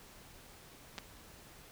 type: clicks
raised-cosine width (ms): 0.2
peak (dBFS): -24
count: 2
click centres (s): 0.981 / 0.986
effects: pink hiss -56 dBFS RMS until 1.71 s